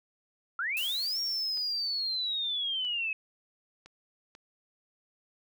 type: linear two-way sweep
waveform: sine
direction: up then down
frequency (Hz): 1318.5 to 5588 to 2545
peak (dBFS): -29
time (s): 0.59-3.13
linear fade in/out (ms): 2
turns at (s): 1.2
type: noise with exponential decay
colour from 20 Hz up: blue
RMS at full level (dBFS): -38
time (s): 0.77-2.57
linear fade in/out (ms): 0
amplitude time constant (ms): 390
type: clicks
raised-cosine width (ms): 0.2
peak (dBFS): -33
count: 4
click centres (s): 1.574 / 2.849 / 3.86 / 4.351
effects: none